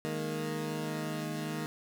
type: chord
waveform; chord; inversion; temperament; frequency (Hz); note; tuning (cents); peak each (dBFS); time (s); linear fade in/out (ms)
20% pulse; D# suspended fourth; none; equal; 155.56 / 207.7 / 233.1; D#3 / G#3 / A#3; 0 / 0 / 0; -31 / -36 / -34; 0.05-1.66; 0
effects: none